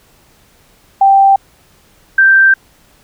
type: tone pair in turn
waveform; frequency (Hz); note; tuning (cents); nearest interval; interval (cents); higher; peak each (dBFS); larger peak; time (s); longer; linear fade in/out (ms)
sine; 784 / 1568; G5 / G6; 0 / 0; octave; 1200; second; -4; neither; 1.01-1.36 / 2.18-2.54; second; 5
effects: pink hiss -49 dBFS RMS until 3.03 s